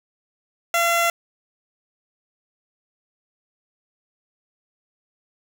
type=tone; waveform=15% pulse; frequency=682 Hz; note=F5; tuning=41 cents flat; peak=-11 dBFS; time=0.74-1.1 s; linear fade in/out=2 ms; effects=none